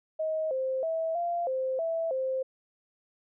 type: tone with pitch steps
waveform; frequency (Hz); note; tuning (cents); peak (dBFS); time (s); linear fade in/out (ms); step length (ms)
sine; 631 / 524 / 650 / 691 / 522 / 658 / 524; D#5 / C5 / E5 / F5 / C5 / E5 / C5; +24 / +2 / -24 / -19 / -4 / -3 / +2; -27; 0.19-2.43; 10; 320
effects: none